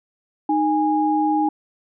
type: tone pair together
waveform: sine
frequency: 308.2 / 824 Hz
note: D#4 / G#5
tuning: -16 / -14 cents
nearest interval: octave + perfect fourth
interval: 1702 cents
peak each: -19 dBFS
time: 0.49-1.49 s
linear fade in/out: 5 ms
effects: none